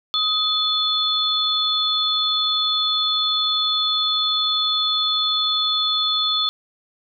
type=tone cluster; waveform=sine; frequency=1262 / 3476 / 4291 Hz; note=D#6 / A7 / C8; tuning=+24 / -22 / +43 cents; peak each=-26 / -19 / -25 dBFS; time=0.14-6.49 s; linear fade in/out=0 ms; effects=none